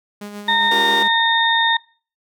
sawtooth tone with tremolo, 205.9 Hz, G#3, 15 cents flat, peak -25 dBFS, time 0.21-1.08 s, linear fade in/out 5 ms, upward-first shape sine, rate 7.4 Hz, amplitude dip 45%
harmonic tone, 917 Hz, A#5, 29 cents flat, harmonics 1 / 2 / 4, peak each -18 / -18 / -18 dBFS, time 0.48-1.77 s, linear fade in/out 5 ms
sawtooth chord, G half-diminished seventh, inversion second, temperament just, 282.2 / 352.8 / 392 / 470.4 Hz, Db4 / F4 / G4 / Bb4, +31 / +18 / 0 / +16 cents, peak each -27 / -26 / -25 / -22 dBFS, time 0.71-1.03 s, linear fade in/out 5 ms
effects noise-tail reverb RT60 0.4 s tail -23 dB re dry

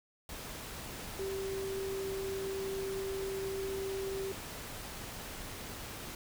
sine tone in noise, 387.7 Hz, G4, 19 cents flat, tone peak -35 dBFS, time 1.19-4.32 s, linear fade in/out 2 ms, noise pink, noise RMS -44 dBFS, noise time 0.29-6.15 s, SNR +6 dB, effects none

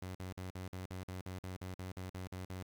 sawtooth tone bursts, 92.5 Hz, F#2, in tune, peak -38 dBFS, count 15, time 0.02-2.628 s, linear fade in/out 5 ms, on 130 ms, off 47 ms, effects 11-bit

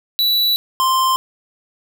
square tone pair in turn, 3944 / 1045.8 Hz, B7 / C6, -3 / -1 cents, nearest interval octave + major seventh, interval 2298 cents, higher first, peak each -14 dBFS, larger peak neither, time 0.19-0.56 / 0.8-1.16 s, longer first, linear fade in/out 0 ms, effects none

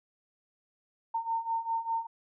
sine beating tone pair, 908 / 913 Hz, A#5 / A#5, -46 / -36 cents, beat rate 5 Hz, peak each -34 / -31 dBFS, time 1.14-2.07 s, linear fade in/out 10 ms, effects none

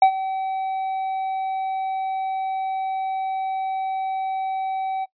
triangle tone with ADSR envelope, 765 Hz, G5, 42 cents flat, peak -6 dBFS, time 0.02-5.06 s, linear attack 3 ms, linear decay 84 ms, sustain -15 dB, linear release 27 ms, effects noise-tail reverb RT60 0.1 s tail -22 dB re dry + resampled to 11025 Hz

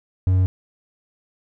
triangle tone, 92.8 Hz, F#2, 6 cents sharp, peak -12 dBFS, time 0.27-0.46 s, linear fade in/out 0 ms, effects none

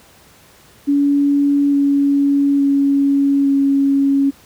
sine tone with pitch steps, 284 / 281.5 / 279.1 / 276.7 Hz, C#4 / C#4 / C#4 / C#4, +42 / +27 / +12 / -3 cents, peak -11 dBFS, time 0.87-4.31 s, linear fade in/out 20 ms, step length 860 ms, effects pink hiss -47 dBFS RMS until 4.45 s + high-pass 60 Hz 12 dB/octave

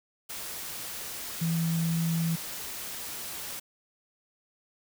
sine tone in noise, 165.4 Hz, E3, 6 cents sharp, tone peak -25 dBFS, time 1.41-2.36 s, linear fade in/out 10 ms, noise white, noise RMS -38 dBFS, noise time 0.29-3.6 s, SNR +10 dB, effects none

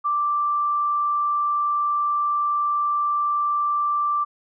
sine tone, 1174.7 Hz, D6, in tune, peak -19 dBFS, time 0.04-4.25 s, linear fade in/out 20 ms, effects none

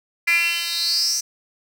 10% pulse tone with high-pass filter sweep, 339.9 Hz, F4, 47 cents flat, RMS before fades -21 dBFS, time 0.27-1.21 s, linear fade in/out 10 ms, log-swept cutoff 2200 to 6200 Hz, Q 9.1, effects none

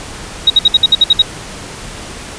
sine tone bursts, 3806 Hz, A#7, 35 cents sharp, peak -3 dBFS, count 9, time 0.47-1.221 s, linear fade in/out 5 ms, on 31 ms, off 59 ms, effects pink hiss -28 dBFS RMS until 2.38 s + resampled to 22050 Hz

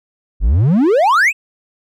triangle exponential sweep, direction up, 42.25 to 2702 Hz, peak -7 dBFS, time 0.4-1.33 s, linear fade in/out 50 ms, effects none

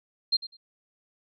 sine tone with echo, 4186 Hz, C8, in tune, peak -20 dBFS, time 0.32-0.37 s, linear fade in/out 10 ms, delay 100 ms, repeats 2, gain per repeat -15 dB, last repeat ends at 0.57 s, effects none

